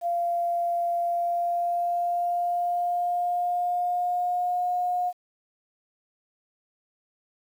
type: tone with pitch glide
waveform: sine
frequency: 691 to 717.9 Hz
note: F5 to F5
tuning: -19 to +48 cents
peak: -23 dBFS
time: 0.01-5.13 s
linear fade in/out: 50 ms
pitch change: +67 cents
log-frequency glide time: 1.03-4.72 s
effects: 9-bit